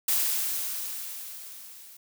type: noise with level ramp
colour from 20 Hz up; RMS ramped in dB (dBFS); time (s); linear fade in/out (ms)
blue; -24 to -49; 0.08-1.97; 5
effects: none